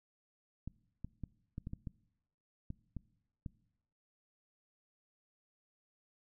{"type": "clicks", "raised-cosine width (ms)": 5, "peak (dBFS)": -29, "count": 10, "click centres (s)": [0.676, 1.046, 1.237, 1.581, 1.671, 1.734, 1.872, 2.704, 2.967, 3.462], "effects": ["noise-tail reverb RT60 0.9 s tail -22 dB re dry"]}